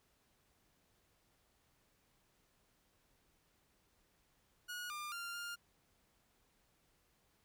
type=tone with pitch steps; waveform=sawtooth; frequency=1451 / 1199 / 1392 / 1406 Hz; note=F#6 / D6 / F6 / F6; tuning=-34 / +36 / -6 / +11 cents; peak=-39 dBFS; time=4.68-5.56 s; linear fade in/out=20 ms; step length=220 ms; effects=pink hiss -75 dBFS RMS until 7.44 s